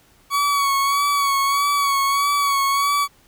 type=tone with vibrato; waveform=40% pulse; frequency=1124 Hz; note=C#6; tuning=24 cents sharp; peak=-16 dBFS; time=0.3-3.08 s; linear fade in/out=50 ms; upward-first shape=sine; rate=1.6 Hz; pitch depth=36 cents each way; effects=pink hiss -55 dBFS RMS until 3.27 s